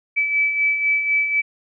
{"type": "beating tone pair", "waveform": "sine", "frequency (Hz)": [2300, 2304], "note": ["D7", "D7"], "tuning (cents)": [-37, -34], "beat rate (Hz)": 4, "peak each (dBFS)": [-26, -17], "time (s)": [0.16, 1.42], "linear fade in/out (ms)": 20, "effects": []}